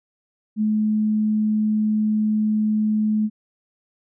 sine tone, 214.3 Hz, A3, 45 cents flat, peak -17 dBFS, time 0.56-3.3 s, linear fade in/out 50 ms, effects none

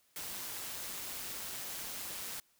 white noise with amplitude modulation, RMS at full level -40 dBFS, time 0.16-2.4 s, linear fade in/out 2 ms, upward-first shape sine, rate 189 Hz, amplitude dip 45%, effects white hiss -71 dBFS RMS until 2.59 s

